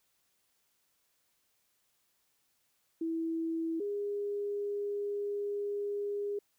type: tone pair in turn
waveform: sine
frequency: 327.3 / 407.9 Hz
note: E4 / G#4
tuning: -12 / -31 cents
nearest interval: major third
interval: 381 cents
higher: second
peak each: -31 / -32 dBFS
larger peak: first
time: 3.01-3.8 / 3.8-6.39 s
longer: second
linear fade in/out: 5 ms
effects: white hiss -75 dBFS RMS until 6.58 s